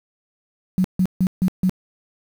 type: tone bursts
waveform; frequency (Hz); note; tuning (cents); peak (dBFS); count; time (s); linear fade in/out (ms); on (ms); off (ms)
sine; 185; F#3; 0; -14; 5; 0.78-1.695; 0; 63; 150
effects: 7-bit